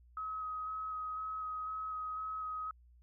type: tone with vibrato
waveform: sine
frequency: 1270 Hz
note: D#6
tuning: 35 cents sharp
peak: -37 dBFS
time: 0.17-2.71 s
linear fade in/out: 2 ms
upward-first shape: square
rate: 2 Hz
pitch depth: 11 cents each way
effects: added 60 Hz sine -59 dBFS peak until 3.02 s